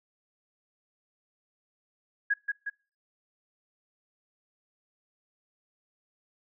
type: tone with echo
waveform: sine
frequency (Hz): 1655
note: G#6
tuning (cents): -6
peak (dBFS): -22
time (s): 2.3-2.34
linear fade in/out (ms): 10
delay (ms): 180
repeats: 2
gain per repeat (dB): -4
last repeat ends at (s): 2.7
effects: noise-tail reverb RT60 0.4 s tail -25 dB re dry